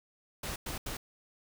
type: noise bursts at uneven times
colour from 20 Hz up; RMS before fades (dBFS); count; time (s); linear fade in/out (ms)
pink; -38; 3; 0.43-0.56 / 0.66-0.78 / 0.86-0.97; 5
effects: none